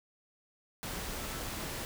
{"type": "tone in noise", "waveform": "sine", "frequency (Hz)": 1318.5, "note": "E6", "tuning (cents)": 0, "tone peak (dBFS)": -50, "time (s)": [1.2, 1.42], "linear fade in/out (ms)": 0, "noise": "pink", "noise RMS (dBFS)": -39, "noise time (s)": [0.83, 1.85], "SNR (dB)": -14, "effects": []}